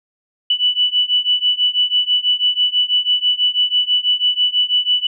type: beating tone pair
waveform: sine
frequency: 2964 / 2970.1 Hz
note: F#7 / F#7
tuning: +2 / +6 cents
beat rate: 6.1 Hz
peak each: -17 / -16 dBFS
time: 0.5-5.07 s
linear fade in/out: 5 ms
effects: none